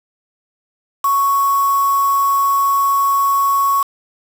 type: tone with quantisation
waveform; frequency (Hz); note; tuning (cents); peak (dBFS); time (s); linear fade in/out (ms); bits
sine; 1108.7; C#6; 0; -12; 1.04-3.83; 5; 4
effects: none